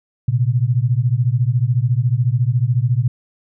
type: beating tone pair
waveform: sine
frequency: 116.54 / 130.54 Hz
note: A#2 / C3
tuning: 0 / -4 cents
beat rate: 14 Hz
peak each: -16 / -17 dBFS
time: 0.28-3.08 s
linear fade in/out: 5 ms
effects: none